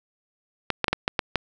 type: clicks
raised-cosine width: 0.3 ms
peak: -5 dBFS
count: 7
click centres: 0.703 / 0.843 / 0.882 / 0.93 / 1.079 / 1.192 / 1.357 s
effects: none